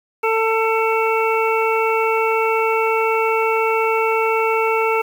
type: harmonic tone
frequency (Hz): 446.4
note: A4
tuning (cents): +25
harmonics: 1 / 2 / 3 / 5 / 6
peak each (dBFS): -18 / -21 / -23 / -25 / -26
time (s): 0.23-5.02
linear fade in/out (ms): 10
effects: 7-bit